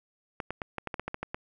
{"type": "clicks", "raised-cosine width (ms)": 0.5, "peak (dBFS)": -18, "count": 11, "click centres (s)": [0.402, 0.506, 0.618, 0.783, 0.873, 0.942, 0.996, 1.08, 1.144, 1.23, 1.345], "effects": []}